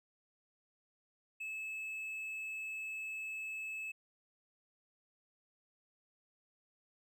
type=tone; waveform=triangle; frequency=2600 Hz; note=E7; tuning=24 cents flat; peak=-38 dBFS; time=1.4-3.92 s; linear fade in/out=10 ms; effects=none